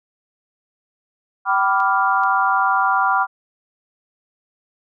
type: chord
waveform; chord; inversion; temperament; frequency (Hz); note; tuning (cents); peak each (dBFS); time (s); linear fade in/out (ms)
sine; G dominant seventh; none; equal with one note detuned; 771.4 / 987.8 / 1174.7 / 1396.9; G5 / B5 / D6 / F6; -28 / 0 / 0 / 0; -20; 1.45-3.27; 50
type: clicks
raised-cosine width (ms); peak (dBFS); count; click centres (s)
0.2; -24; 2; 1.802 / 2.236
effects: none